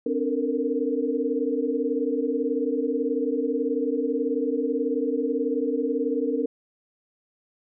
sine tone cluster, 261.1 / 292.9 / 452.4 / 470.7 Hz, C4 / D4 / A4 / A#4, -3 / -5 / +48 / +17 cents, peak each -28 dBFS, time 0.06-6.46 s, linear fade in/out 5 ms, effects none

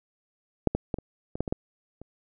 clicks, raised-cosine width 2 ms, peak -6 / -12 / -14 / -23 / -21 / -12 / -18 / -12 / -29 dBFS, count 9, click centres 0.673 / 0.75 / 0.942 / 0.986 / 1.355 / 1.406 / 1.478 / 1.525 / 2.016 s, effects none

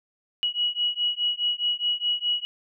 sine beating tone pair, 2914 / 2918.8 Hz, F#7 / F#7, -27 / -24 cents, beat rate 4.8 Hz, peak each -26 / -26 dBFS, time 0.43-2.45 s, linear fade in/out 0 ms, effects none

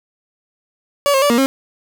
30% pulse tone with pitch steps, 570 / 537 / 578 / 235.8 / 269.2 Hz, C#5 / C5 / D5 / A#3 / C4, +48 / +45 / -28 / +20 / +49 cents, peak -9 dBFS, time 1.06-1.46 s, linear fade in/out 0 ms, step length 80 ms, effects none

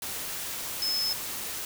sine tone in noise, 5200 Hz, E8, 24 cents flat, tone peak -26 dBFS, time 0.82-1.13 s, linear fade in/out 2 ms, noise white, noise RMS -35 dBFS, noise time 0.02-1.65 s, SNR +6 dB, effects none

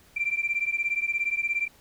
sine beating tone pair, 2349 / 2366 Hz, D7 / D7, 0 / +12 cents, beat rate 17 Hz, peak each -27 dBFS, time 0.16-1.68 s, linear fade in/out 10 ms, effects tanh soft clip ceiling -17 dBFS + pink hiss -57 dBFS RMS until 1.8 s

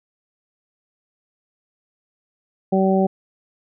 harmonic tone, 191.1 Hz, G3, 44 cents flat, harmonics 1 / 2 / 3 / 4, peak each -17 / -20 / -22 / -23 dBFS, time 2.72-3.07 s, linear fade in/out 10 ms, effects none

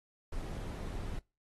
brown noise, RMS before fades -39 dBFS, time 0.32-1.19 s, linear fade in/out 5 ms, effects noise-tail reverb RT60 0.3 s tail -25 dB re dry + AAC 32 kbps

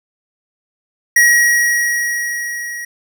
square tone with level ramp, 1903 Hz, A#6, 35 cents sharp, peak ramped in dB -7 to -25 dBFS, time 1.16-2.85 s, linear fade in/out 5 ms, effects none

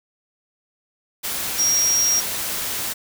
sine tone in noise, 5640 Hz, F8, 16 cents sharp, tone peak -16 dBFS, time 1.58-2.21 s, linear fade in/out 20 ms, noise white, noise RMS -26 dBFS, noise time 1.23-2.94 s, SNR +7 dB, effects none

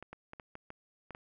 clicks, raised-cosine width 0.5 ms, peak -30 dBFS, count 8, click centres 0.026 / 0.13 / 0.334 / 0.398 / 0.554 / 0.704 / 1.107 / 1.149 s, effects none

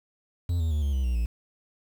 triangle tone with pitch steps, 86.8 / 80.99 / 75.56 / 70.5 / 65.78 / 61.38 / 57.27 Hz, F2 / E2 / D2 / C#2 / C2 / B1 / A#1, -10 / -30 / +50 / +30 / +10 / -10 / -30 cents, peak -21 dBFS, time 0.49-1.26 s, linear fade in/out 5 ms, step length 110 ms, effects 8-bit

